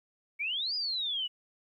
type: exponential two-way sweep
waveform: sine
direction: up then down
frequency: 2212 to 5000 to 2882 Hz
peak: -30 dBFS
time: 0.39-1.28 s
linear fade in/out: 20 ms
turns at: 0.75 s
effects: 12-bit